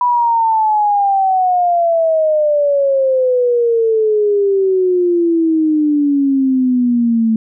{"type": "exponential sweep", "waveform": "sine", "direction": "down", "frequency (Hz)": [987.8, 220.6], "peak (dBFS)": -10, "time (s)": [0.01, 7.36], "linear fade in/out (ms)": 2, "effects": []}